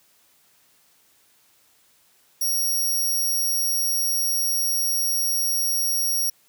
10% pulse tone, 5630 Hz, F8, 13 cents sharp, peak -15 dBFS, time 2.41-6.3 s, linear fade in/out 5 ms, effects white hiss -60 dBFS RMS until 6.48 s + high-pass 60 Hz 12 dB/octave

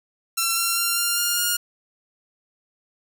5% pulse tone with pitch steps, 1352 / 1366.1 / 1380.4 / 1394.8 / 1409.4 / 1424.1 Hz, E6 / F6 / F6 / F6 / F6 / F6, +43 / -39 / -21 / -3 / +15 / +33 cents, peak -9 dBFS, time 0.37-1.57 s, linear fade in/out 10 ms, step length 200 ms, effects none

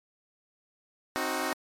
10% pulse chord, C diminished, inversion none, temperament equal with one note detuned, 264.7 / 311.1 / 370 Hz, C4 / Eb4 / Gb4, +20 / 0 / 0 cents, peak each -25 dBFS, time 1.16-1.53 s, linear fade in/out 0 ms, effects MP3 64 kbps

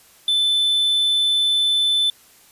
triangle tone, 3520 Hz, A7, in tune, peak -14 dBFS, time 0.28-2.1 s, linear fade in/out 2 ms, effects white hiss -51 dBFS RMS until 2.51 s + resampled to 32000 Hz

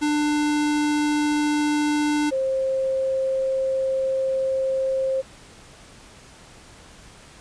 square / sine tone pair in turn, 297.6 / 530.3 Hz, D4 / C5, +23 / +23 cents, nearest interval minor seventh, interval 1000 cents, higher second, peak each -20 dBFS, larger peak neither, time 0.01-2.31 / 2.31-5.22 s, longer second, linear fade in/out 20 ms, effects pink hiss -47 dBFS RMS until 7.4 s + resampled to 22050 Hz

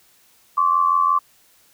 sine tone pair together, 1061.2 / 1147 Hz, C6 / D6, +24 / -41 cents, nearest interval minor second, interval 135 cents, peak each -19 / -16 dBFS, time 0.57-1.19 s, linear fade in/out 10 ms, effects white hiss -56 dBFS RMS until 1.73 s

